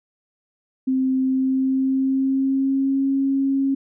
sine tone with pitch glide, 261.6 to 272.1 Hz, C4 to C#4, 0 to -32 cents, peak -17 dBFS, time 0.87-3.75 s, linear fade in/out 10 ms, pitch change +68 cents, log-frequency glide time 1.2-3.08 s, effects none

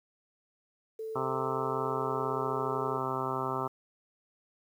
sine tone with pitch glide, 441.9 to 424.9 Hz, A4 to G#4, +7 to +40 cents, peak -35 dBFS, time 0.99-2.98 s, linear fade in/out 5 ms, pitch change -67 cents, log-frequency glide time 1.43-2.67 s
harmonic tone, 131.1 Hz, C3, 4 cents sharp, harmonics 1 / 2 / 3 / 4 / 5 / 6 / 7 / 8 / 9 / 10, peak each -40 / -41 / -37 / -43 / -41 / -41 / -38 / -39 / -38 / -38 dBFS, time 1.15-3.68 s, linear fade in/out 10 ms
effects 10-bit

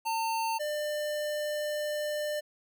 square tone pair in turn, 900 / 597.9 Hz, A5 / D5, +39 / +31 cents, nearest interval perfect fifth, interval 708 cents, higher first, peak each -29 / -31 dBFS, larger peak first, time 0.05-0.59 / 0.59-2.41 s, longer second, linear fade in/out 20 ms, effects none

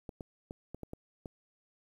clicks, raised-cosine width 2 ms, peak -28 dBFS, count 7, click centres 0.092 / 0.208 / 0.509 / 0.746 / 0.833 / 0.934 / 1.258 s, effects 10-bit

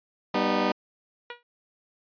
15% pulse chord, G augmented, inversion none, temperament just, 196 / 245 / 306.2 Hz, G3 / B3 / D#4, 0 / -14 / -28 cents, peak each -21 dBFS, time 0.34-0.72 s, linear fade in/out 5 ms
10% pulse tone with exponential decay, 480.8 Hz, B4, 46 cents flat, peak -24 dBFS, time 1.3-1.43 s, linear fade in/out 2 ms, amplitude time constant 28 ms
effects resampled to 11025 Hz

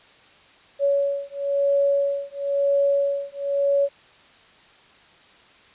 sine beating tone pair, 561 / 561.99 Hz, C#5 / C#5, +21 / +24 cents, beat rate 0.99 Hz, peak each -22 dBFS, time 0.79-3.89 s, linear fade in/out 50 ms, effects white hiss -52 dBFS RMS until 5.74 s + resampled to 8000 Hz

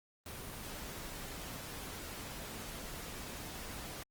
pink noise, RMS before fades -45 dBFS, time 0.26-4.03 s, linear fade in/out 2 ms, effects Opus 24 kbps

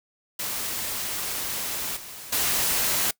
white noise with level steps, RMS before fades -30 / -40 / -24 dBFS, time 0.39-3.11 s, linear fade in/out 5 ms, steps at 1.96 / 2.32 s, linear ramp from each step 10 ms, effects noise-tail reverb RT60 0.1 s tail -22 dB re dry

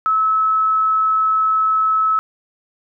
sine tone, 1297 Hz, E6, 28 cents flat, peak -13 dBFS, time 0.06-2.19 s, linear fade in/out 0 ms, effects none

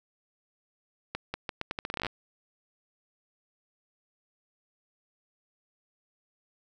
accelerating click train, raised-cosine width 0.3 ms, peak -16 dBFS, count 16, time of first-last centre 1.15-2.067 s, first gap 190 ms, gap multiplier 0.8, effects none

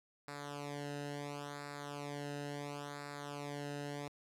sawtooth tone with flanger, 144.3 Hz, D3, 30 cents flat, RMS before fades -44 dBFS, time 0.28-4.08 s, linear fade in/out 0 ms, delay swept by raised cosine 0.32 to 0.89 ms, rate 0.72 Hz, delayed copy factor -0.85, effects low-pass 10000 Hz 12 dB/octave + 12-bit

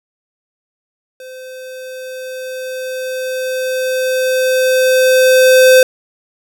square tone with level ramp, 515 Hz, C5, 28 cents flat, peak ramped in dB -31 to -4 dBFS, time 1.2-5.83 s, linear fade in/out 2 ms, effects none

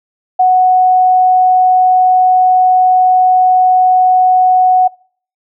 sine tone, 739 Hz, F#5, 2 cents flat, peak -5 dBFS, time 0.39-4.88 s, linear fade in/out 10 ms, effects noise-tail reverb RT60 0.5 s tail -24 dB re dry

